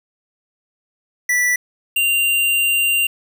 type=tone pair in turn; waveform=square; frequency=1966 / 2780 Hz; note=B6 / F7; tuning=-8 / -9 cents; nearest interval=tritone; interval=599 cents; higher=second; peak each=-15 dBFS; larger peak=neither; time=1.29-1.56 / 1.96-3.07 s; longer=second; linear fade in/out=5 ms; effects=7-bit